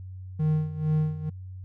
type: tone with tremolo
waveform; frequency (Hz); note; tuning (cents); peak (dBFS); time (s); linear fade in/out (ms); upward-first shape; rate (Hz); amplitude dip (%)
triangle; 154.4; D#3; -13; -18; 0.39-1.3; 10; sine; 2.2; 80
effects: added 93 Hz sine -37 dBFS peak until 1.64 s